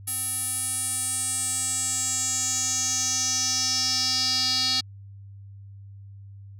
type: tone with band-pass filter sweep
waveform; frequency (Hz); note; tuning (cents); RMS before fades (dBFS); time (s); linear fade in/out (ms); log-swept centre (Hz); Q
square; 257; C4; -31; -26; 0.07-4.81; 10; 11000 to 4500; 6.2
effects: added 99 Hz sine -41 dBFS peak until 6.59 s